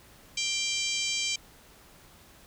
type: harmonic tone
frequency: 787 Hz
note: G5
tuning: 7 cents sharp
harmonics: 3 / 4 / 5 / 6 / 7 / 8 / 9 / 10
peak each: -33 / -33 / -39 / -36 / -38 / -36 / -39 / -40 dBFS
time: 0.37-1.36 s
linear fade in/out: 5 ms
effects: pink hiss -55 dBFS RMS until 2.46 s